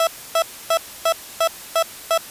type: tone bursts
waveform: 30% pulse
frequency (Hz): 659.3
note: E5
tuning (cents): 0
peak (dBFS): -12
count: 7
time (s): 0-2.177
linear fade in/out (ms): 2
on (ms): 71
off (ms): 280
effects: white hiss -37 dBFS RMS until 2.3 s + resampled to 32000 Hz